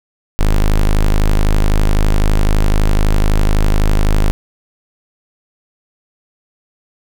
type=tone; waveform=square; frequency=25.96 Hz; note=G#0; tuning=in tune; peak=-9 dBFS; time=0.39-4.31 s; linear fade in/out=0 ms; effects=none